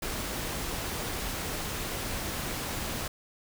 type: noise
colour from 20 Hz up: pink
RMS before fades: -34 dBFS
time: 0.02-3.08 s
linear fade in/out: 5 ms
effects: none